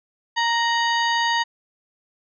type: harmonic tone with a mistuned harmonic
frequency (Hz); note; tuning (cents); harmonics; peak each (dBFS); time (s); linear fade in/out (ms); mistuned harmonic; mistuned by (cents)
932.3; A#5; 0; 1 / 2 / 3 / 4 / 5 / 7; -21 / -23 / -29 / -30 / -31 / -37; 0.36-1.44; 20; 3; +94
effects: none